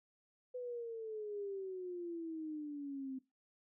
sine exponential sweep, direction down, 503 to 260.2 Hz, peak -40 dBFS, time 0.54-3.19 s, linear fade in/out 10 ms, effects noise-tail reverb RT60 0.2 s tail -17 dB re dry

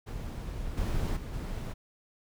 brown noise with level steps, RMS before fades -37 / -30 / -38 / -35 dBFS, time 0.06-1.74 s, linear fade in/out 20 ms, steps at 0.77 / 1.16 / 1.33 s, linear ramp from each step 10 ms, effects none

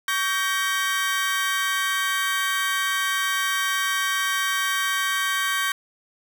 30% pulse chord, G diminished, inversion second, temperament just, 1128.9 / 1568 / 1881.6 Hz, Db6 / G6 / Bb6, +31 / 0 / +16 cents, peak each -24 / -22 / -26 dBFS, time 0.08-5.72 s, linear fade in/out 2 ms, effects none

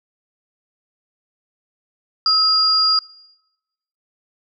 sine tone pair together, 1285 / 4828 Hz, E6 / D8, -45 / +47 cents, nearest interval octave + major seventh, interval 2292 cents, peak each -21 / -13 dBFS, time 2.26-2.99 s, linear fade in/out 2 ms, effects noise-tail reverb RT60 1.0 s tail -24 dB re dry

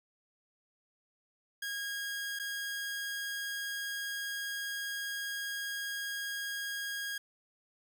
sawtooth tone with dropouts, 1635 Hz, G#6, 28 cents flat, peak -32 dBFS, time 1.62-7.18 s, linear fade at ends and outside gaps 5 ms, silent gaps 2.39-2.396 s, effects none

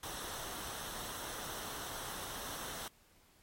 pink noise with comb filter, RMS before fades -43 dBFS, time 0.03-2.88 s, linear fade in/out 2 ms, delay 0.42 ms, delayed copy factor -0.55, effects pink hiss -66 dBFS RMS until 3.42 s + MP3 64 kbps

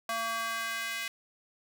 square tone with high-pass filter sweep, 227.4 Hz, A#3, 43 cents flat, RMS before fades -34 dBFS, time 0.09-1.08 s, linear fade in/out 2 ms, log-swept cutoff 900 to 2100 Hz, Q 1.8, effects none

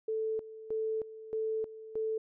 sine tone with tremolo, 440 Hz, A4, in tune, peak -30 dBFS, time 0.08-2.18 s, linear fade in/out 5 ms, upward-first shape square, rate 1.6 Hz, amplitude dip 80%, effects none

